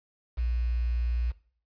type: tone with quantisation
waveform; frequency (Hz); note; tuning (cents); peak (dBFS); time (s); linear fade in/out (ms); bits
sine; 59.5; A#1; +36; -25; 0.37-1.32; 20; 8
effects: noise-tail reverb RT60 0.5 s tail -19 dB re dry + resampled to 11025 Hz